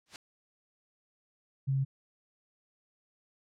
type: noise with exponential growth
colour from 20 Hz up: white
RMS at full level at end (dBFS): -38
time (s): 0.06-0.16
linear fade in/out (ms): 1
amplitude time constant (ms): 21
type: tone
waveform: sine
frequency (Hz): 135.3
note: C#3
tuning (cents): -42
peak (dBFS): -26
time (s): 1.67-1.85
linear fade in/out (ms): 20
effects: low-pass 6000 Hz 12 dB/octave